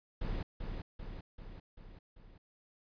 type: noise with echo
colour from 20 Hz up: brown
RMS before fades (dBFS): -36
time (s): 0.21-0.43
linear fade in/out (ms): 5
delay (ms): 390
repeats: 5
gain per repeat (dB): -4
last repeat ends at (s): 2.38
effects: resampled to 11025 Hz